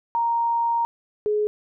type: tone pair in turn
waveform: sine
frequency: 932.3 / 421.1 Hz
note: A#5 / G#4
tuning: 0 / +24 cents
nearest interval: octave + major second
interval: 1376 cents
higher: first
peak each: -19 dBFS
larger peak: neither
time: 0.15-0.85 / 1.26-1.47 s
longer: first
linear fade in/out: 0 ms
effects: none